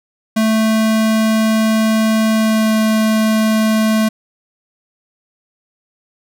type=tone with pitch glide; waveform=square; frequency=220 to 218.5 Hz; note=A3 to A3; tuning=0 to -12 cents; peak=-12 dBFS; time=0.36-4.09 s; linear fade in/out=10 ms; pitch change=-12 cents; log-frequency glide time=2.32-2.77 s; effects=none